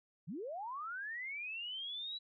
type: linear sweep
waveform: sine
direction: up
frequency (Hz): 128.9 to 3951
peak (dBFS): -40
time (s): 0.27-2.19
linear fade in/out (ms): 20
effects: none